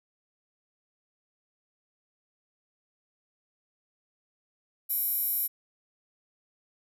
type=tone with high-pass filter; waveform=square; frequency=784 Hz; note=G5; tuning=in tune; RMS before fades=-29 dBFS; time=4.89-5.48 s; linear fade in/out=20 ms; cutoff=12000 Hz; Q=5.3; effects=none